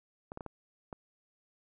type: clicks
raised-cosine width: 1 ms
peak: -27 dBFS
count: 5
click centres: 0.319 / 0.374 / 0.408 / 0.463 / 0.928 s
effects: none